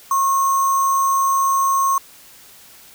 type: tone with sample-and-hold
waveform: sine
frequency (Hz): 1087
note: C#6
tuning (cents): -34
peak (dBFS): -14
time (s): 0.11-1.98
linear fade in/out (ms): 2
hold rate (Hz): 7350
effects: white hiss -45 dBFS RMS until 2.94 s